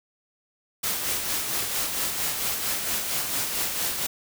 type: noise with tremolo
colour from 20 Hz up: white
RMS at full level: -26 dBFS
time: 0.83-4.07 s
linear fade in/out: 10 ms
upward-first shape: sine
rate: 4.4 Hz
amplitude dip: 40%
effects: none